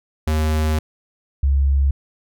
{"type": "tone pair in turn", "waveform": ["square", "sine"], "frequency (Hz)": [77.7, 68.88], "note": ["D#2", "C#2"], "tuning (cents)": [-2, -10], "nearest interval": "major second", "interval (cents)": 208, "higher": "first", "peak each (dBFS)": [-17, -13], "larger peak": "second", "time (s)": [[0.27, 0.79], [1.43, 1.91]], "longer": "first", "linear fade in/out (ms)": 5, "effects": []}